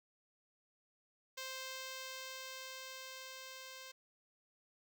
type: tone with level ramp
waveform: 5% pulse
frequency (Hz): 523.3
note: C5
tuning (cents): 0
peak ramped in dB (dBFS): -31 to -38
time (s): 1.37-3.92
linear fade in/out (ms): 10
effects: none